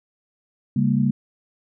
sine chord, G diminished, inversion second, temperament equal with one note detuned, 138.59 / 200.7 / 233.1 Hz, Db3 / G3 / Bb3, 0 / +41 / 0 cents, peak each -21 dBFS, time 0.76-1.11 s, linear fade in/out 5 ms, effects none

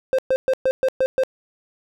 triangle tone bursts, 523.3 Hz, C5, in tune, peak -13 dBFS, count 7, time 0.13-1.235 s, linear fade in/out 0 ms, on 55 ms, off 120 ms, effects none

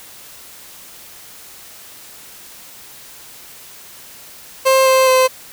30% pulse tone with pitch steps, 529 / 524 / 517 Hz, C5 / C5 / C5, +19 / +2 / -21 cents, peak -7 dBFS, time 4.65-5.28 s, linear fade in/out 20 ms, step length 210 ms, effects white hiss -39 dBFS RMS until 5.52 s

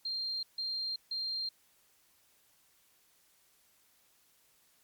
sine tone bursts, 4187 Hz, C8, in tune, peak -33 dBFS, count 3, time 0.05-1.49 s, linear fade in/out 5 ms, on 380 ms, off 150 ms, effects white hiss -68 dBFS RMS until 4.83 s + MP3 96 kbps

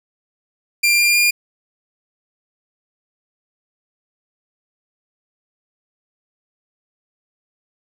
sawtooth tone with pitch steps, 2383 / 2398 / 2413 Hz, D7 / D7 / D7, +25 / +36 / +46 cents, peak -9 dBFS, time 0.83-1.31 s, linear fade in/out 10 ms, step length 160 ms, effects none

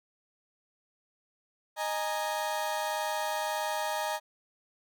35% pulse chord, D# suspended fourth, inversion none, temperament equal with one note detuned, 619.4 / 830.6 / 932.3 Hz, D#5 / G#5 / A#5, -8 / 0 / 0 cents, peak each -33 dBFS, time 1.76-4.2 s, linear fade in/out 50 ms, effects none

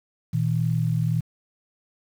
sine tone pair together, 118.6 / 160.3 Hz, A#2 / E3, +30 / -48 cents, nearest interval perfect fourth, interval 522 cents, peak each -23 dBFS, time 0.33-1.21 s, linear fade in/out 10 ms, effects 8-bit

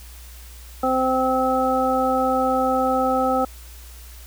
harmonic tone, 259.4 Hz, C4, 15 cents flat, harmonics 1 / 2 / 3 / 5, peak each -24 / -22 / -22 / -24 dBFS, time 0.83-3.45 s, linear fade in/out 5 ms, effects added 60 Hz sine -39 dBFS peak until 4.26 s + white hiss -46 dBFS RMS until 4.26 s

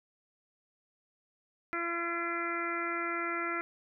harmonic tone, 340.2 Hz, F4, 45 cents flat, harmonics 1 / 2 / 3 / 4 / 5 / 6 / 7, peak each -38 / -43 / -46 / -35 / -42 / -38 / -43 dBFS, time 1.73-3.61 s, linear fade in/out 0 ms, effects none

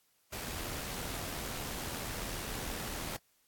pink noise with amplitude modulation, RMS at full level -38 dBFS, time 0.32-3.17 s, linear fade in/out 10 ms, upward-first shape sine, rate 80.7 Hz, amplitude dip 35%, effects white hiss -72 dBFS RMS until 3.47 s + AAC 64 kbps

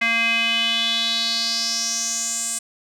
square tone with band-pass filter sweep, 230 Hz, A#3, 23 cents flat, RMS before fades -22 dBFS, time 0.01-2.59 s, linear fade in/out 10 ms, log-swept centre 2200 to 8300 Hz, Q 5.1, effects none

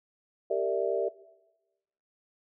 sine chord, E half-diminished seventh, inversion first, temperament equal with one note detuned, 392 / 461.1 / 587.3 / 659.3 Hz, G4 / Bb4 / D5 / E5, 0 / -19 / 0 / 0 cents, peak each -31 dBFS, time 0.5-1.09 s, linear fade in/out 10 ms, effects noise-tail reverb RT60 1.0 s tail -18 dB re dry

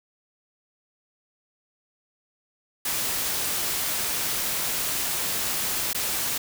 white noise with dropouts, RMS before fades -27 dBFS, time 2.85-6.38 s, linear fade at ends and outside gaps 5 ms, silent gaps 5.932-5.946 s, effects none

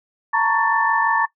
sine tone cluster, 894 / 940 / 1117 / 1771 Hz, A5 / A#5 / C#6 / A6, +27 / +14 / +13 / +11 cents, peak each -21 dBFS, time 0.33-1.26 s, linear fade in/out 10 ms, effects noise-tail reverb RT60 0.1 s tail -19 dB re dry

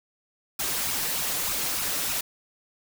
white noise with flanger, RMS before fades -28 dBFS, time 0.59-2.21 s, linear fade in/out 5 ms, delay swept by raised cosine 0.76 to 6.76 ms, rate 3.3 Hz, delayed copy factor +0.8, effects none

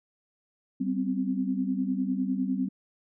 sine tone cluster, 193.7 / 254.4 / 264.3 Hz, G3 / C4 / C4, -20 / -48 / +18 cents, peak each -30 dBFS, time 0.8-2.69 s, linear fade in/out 10 ms, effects none

